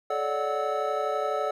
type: tone cluster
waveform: triangle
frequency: 431.4 / 567 / 599 / 740 / 1305 Hz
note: A4 / C#5 / D5 / F#5 / E6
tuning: -34 / +39 / +34 / 0 / -18 cents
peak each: -30 dBFS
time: 0.1-1.51 s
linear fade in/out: 5 ms
effects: none